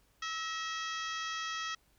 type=harmonic tone with a mistuned harmonic; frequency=651 Hz; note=E5; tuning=22 cents flat; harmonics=2 / 3 / 4 / 5 / 6 / 7 / 8 / 9 / 10; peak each=-39 / -41 / -46 / -43 / -50 / -52 / -48 / -49 / -55 dBFS; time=0.22-1.75 s; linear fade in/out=5 ms; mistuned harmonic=3; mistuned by=-47 cents; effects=added 50 Hz sine -70 dBFS peak until 1.98 s + pink hiss -70 dBFS RMS until 1.98 s